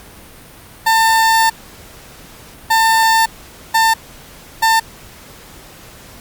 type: tone bursts at uneven times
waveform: 30% pulse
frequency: 897 Hz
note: A5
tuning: 33 cents sharp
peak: -7 dBFS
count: 4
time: 0.86-1.5 / 2.7-3.26 / 3.74-3.94 / 4.62-4.8 s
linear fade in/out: 10 ms
effects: pink hiss -39 dBFS RMS until 6.2 s + Opus 48 kbps